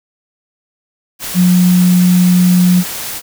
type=tone in noise; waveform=sine; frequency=179.7 Hz; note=F3; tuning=50 cents sharp; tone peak=-6 dBFS; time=1.34-2.84 s; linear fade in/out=50 ms; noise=white; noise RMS=-23 dBFS; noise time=1.19-3.22 s; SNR=+14 dB; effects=none

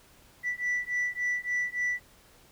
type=beating tone pair; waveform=sine; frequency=1966 / 1969.5 Hz; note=B6 / B6; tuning=-8 / -5 cents; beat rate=3.5 Hz; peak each=-29 dBFS; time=0.43-2.01 s; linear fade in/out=50 ms; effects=tanh soft clip ceiling -24 dBFS + pink hiss -58 dBFS RMS until 2.51 s

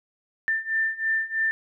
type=beating tone pair; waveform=sine; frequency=1784 / 1787.1 Hz; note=A6 / A6; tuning=+23 / +26 cents; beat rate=3.1 Hz; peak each=-27 / -25 dBFS; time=0.48-1.51 s; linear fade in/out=0 ms; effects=none

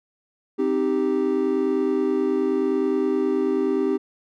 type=chord; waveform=triangle; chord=C minor; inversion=none; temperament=equal; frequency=261.6 / 311.1 / 392 Hz; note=C4 / Eb4 / G4; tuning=0 / 0 / 0 cents; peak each=-23 / -23 / -20 dBFS; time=0.58-3.98 s; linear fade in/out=20 ms; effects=none

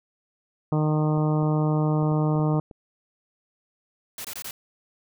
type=harmonic tone; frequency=153.2 Hz; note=D#3; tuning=27 cents flat; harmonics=1 / 2 / 3 / 4 / 5 / 6 / 7 / 8; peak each=-21 / -27 / -31 / -33 / -35 / -37 / -38 / -39 dBFS; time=0.72-2.6 s; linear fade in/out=2 ms
type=clicks; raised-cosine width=2 ms; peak=-29 dBFS; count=8; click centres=1.176 / 1.429 / 2.028 / 2.119 / 2.357 / 2.397 / 2.543 / 2.712 s
type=noise bursts; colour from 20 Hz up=white; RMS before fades=-35 dBFS; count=4; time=4.18-4.51 s; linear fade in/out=2 ms; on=66 ms; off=22 ms
effects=none

